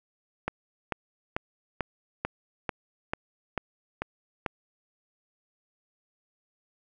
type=click train; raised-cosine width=0.5 ms; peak=-13 dBFS; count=10; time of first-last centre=0.48-4.462 s; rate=2.26 Hz; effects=none